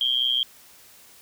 sine tone with amplitude modulation, 3206 Hz, G7, 38 cents sharp, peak -16 dBFS, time 0.01-0.43 s, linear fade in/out 2 ms, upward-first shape sine, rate 125 Hz, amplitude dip 90%, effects white hiss -51 dBFS RMS until 1.21 s

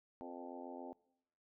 harmonic tone with a mistuned harmonic, 87.31 Hz, F2, in tune, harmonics 3 / 4 / 5 / 6 / 7 / 8 / 9 / 10, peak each -50 / -53 / -55 / -56 / -54 / -58 / -54 / -56 dBFS, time 0.21-0.93 s, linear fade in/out 0 ms, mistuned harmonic 6, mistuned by -23 cents, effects noise-tail reverb RT60 0.8 s tail -23 dB re dry

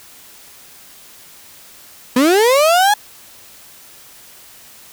35% pulse linear sweep, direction up, 237.7 to 850 Hz, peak -8 dBFS, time 2.16-2.94 s, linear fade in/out 5 ms, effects white hiss -42 dBFS RMS until 4.92 s

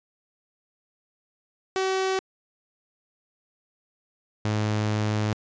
sawtooth tone pair in turn, 380 / 106.63 Hz, F#4 / G#2, +46 / +46 cents, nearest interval octave + minor seventh, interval 2200 cents, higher first, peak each -19 dBFS, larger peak neither, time 1.76-2.19 / 4.45-5.33 s, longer second, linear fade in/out 0 ms, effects resampled to 16000 Hz

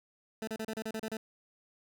20% pulse tone bursts, 220 Hz, A3, in tune, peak -30 dBFS, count 9, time 0.42-1.17 s, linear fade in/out 2 ms, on 54 ms, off 33 ms, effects none

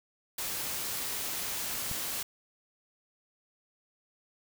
white noise, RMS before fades -35 dBFS, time 0.38-2.23 s, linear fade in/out 5 ms
click, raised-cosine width 5 ms, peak -27 dBFS, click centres 1.914 s
effects none

